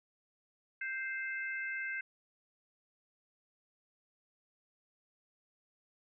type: harmonic tone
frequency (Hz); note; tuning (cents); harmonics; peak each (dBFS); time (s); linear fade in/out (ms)
523; C5; -1; 3 / 4 / 5; -38 / -40 / -47; 0.81-2.01; 5
effects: none